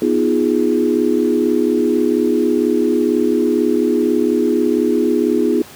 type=chord; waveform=sine; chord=F half-diminished seventh; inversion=second; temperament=equal; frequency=246.9 / 311.1 / 349.2 / 415.3 Hz; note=Cb4 / Eb4 / F4 / Ab4; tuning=0 / 0 / 0 / 0 cents; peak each=-18 dBFS; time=0.02-5.62 s; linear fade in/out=2 ms; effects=pink hiss -38 dBFS RMS until 5.75 s + high-pass 100 Hz 12 dB/octave